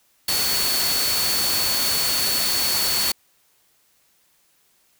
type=tone in noise; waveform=sine; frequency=4435 Hz; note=C#8; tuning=in tune; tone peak=-23 dBFS; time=0.28-3.12 s; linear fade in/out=5 ms; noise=white; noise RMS=-23 dBFS; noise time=0.28-3.12 s; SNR=-3 dB; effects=white hiss -62 dBFS RMS until 4.99 s